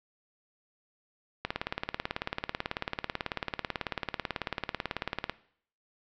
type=click train; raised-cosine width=0.3 ms; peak=-14 dBFS; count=71; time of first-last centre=1.45-5.296 s; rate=18.2 Hz; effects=noise-tail reverb RT60 0.6 s tail -18 dB re dry + low-pass 5000 Hz 12 dB/octave